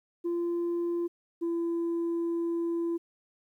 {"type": "tone pair in turn", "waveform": "sine", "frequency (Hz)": [343.8, 337.5], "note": ["F4", "E4"], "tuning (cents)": [-27, 41], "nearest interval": "unison", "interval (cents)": 32, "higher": "first", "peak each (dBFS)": -25, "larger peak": "neither", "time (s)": [[0.24, 1.08], [1.41, 2.98]], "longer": "second", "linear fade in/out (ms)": 20, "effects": ["tanh soft clip ceiling -26 dBFS", "11-bit"]}